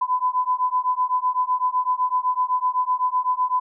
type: beating tone pair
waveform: sine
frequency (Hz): 1002 / 1009.9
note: B5 / B5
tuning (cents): +25 / +38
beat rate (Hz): 7.9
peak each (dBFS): -22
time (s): 0.01-3.6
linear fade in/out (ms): 10
effects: none